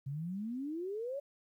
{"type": "exponential sweep", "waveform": "sine", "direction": "up", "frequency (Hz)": [131.9, 580], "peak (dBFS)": -36, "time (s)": [0.06, 1.2], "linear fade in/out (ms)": 10, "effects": ["12-bit"]}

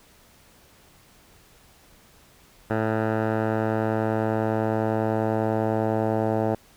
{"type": "tone with low-pass filter sweep", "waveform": "10% pulse", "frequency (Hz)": 110, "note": "A2", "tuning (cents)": 0, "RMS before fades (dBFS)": -24, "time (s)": [2.7, 6.55], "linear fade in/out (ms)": 5, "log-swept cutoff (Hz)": [1300, 840], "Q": 1.9, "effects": ["pink hiss -55 dBFS RMS until 6.76 s"]}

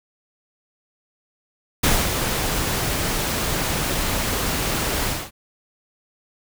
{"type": "noise with ADSR envelope", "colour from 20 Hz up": "pink", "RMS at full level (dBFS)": -17, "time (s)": [1.83, 5.31], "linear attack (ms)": 9, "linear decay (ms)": 250, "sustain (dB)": -6, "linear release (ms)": 220, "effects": []}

